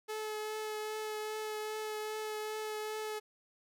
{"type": "tone with vibrato", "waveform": "sawtooth", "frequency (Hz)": 430, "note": "A4", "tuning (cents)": -40, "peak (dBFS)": -33, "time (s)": [0.08, 3.2], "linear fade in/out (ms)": 20, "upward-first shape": "triangle", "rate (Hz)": 2.5, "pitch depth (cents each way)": 14, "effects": []}